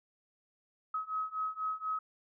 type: beating tone pair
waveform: sine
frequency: 1274 / 1278.1 Hz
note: D#6 / D#6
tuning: +41 / +46 cents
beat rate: 4.1 Hz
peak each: -37 / -36 dBFS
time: 0.94-1.99 s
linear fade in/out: 5 ms
effects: none